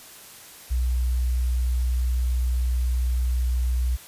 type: tone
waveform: sine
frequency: 61.9 Hz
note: B1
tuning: 5 cents sharp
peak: -20 dBFS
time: 0.7-3.97 s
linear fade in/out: 20 ms
effects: white hiss -45 dBFS RMS until 4.07 s + resampled to 32000 Hz